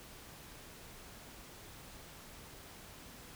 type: silence
effects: pink hiss -53 dBFS RMS until 3.35 s